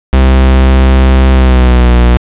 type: tone with pitch glide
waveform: 45% pulse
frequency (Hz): 65.41 to 60.33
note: C2 to B1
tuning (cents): 0 to -40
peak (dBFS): -3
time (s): 0.13-2.17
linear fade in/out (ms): 0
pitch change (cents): -140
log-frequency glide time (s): 1.32-1.95
effects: resampled to 8000 Hz + 7-bit